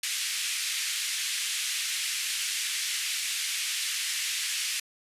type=band-pass noise; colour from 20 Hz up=pink; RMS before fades=-31 dBFS; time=0.03-4.8 s; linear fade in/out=5 ms; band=2100 to 11000 Hz; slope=24 dB/octave; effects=resampled to 32000 Hz